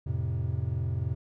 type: chord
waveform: triangle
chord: F major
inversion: none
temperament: equal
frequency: 87.31 / 110 / 130.81 Hz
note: F2 / A2 / C3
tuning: 0 / 0 / 0 cents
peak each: -30 dBFS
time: 0.06-1.15 s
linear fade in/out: 10 ms
effects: none